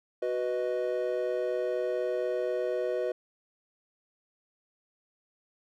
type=chord; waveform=triangle; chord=B major; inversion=second; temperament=equal; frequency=370 / 493.9 / 622.3 Hz; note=F#4 / B4 / D#5; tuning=0 / 0 / 0 cents; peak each=-31 / -29 / -31 dBFS; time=0.22-3.12 s; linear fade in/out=5 ms; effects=none